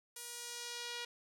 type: tone with band-pass filter sweep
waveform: sawtooth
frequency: 478.6 Hz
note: A#4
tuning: 46 cents sharp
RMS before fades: -45 dBFS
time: 0.16-1.05 s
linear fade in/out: 5 ms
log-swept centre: 10000 to 3500 Hz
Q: 1.1
effects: none